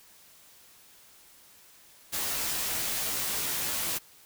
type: noise with comb filter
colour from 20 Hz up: white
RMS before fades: -31 dBFS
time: 2.12-3.99 s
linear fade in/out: 20 ms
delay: 16 ms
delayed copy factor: -0.95
effects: white hiss -56 dBFS RMS until 4.25 s